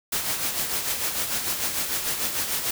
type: noise with tremolo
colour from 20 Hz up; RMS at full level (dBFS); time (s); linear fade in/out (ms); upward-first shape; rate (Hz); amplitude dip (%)
white; -25; 0.12-2.71; 5; sine; 6.7; 50
effects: none